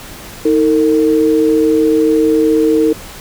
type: tone pair together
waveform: sine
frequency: 316.7 / 453.5 Hz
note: D#4 / A#4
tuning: +31 / -48 cents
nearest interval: tritone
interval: 621 cents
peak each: -11 dBFS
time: 0.45-2.93 s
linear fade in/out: 5 ms
effects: pink hiss -32 dBFS RMS until 3.2 s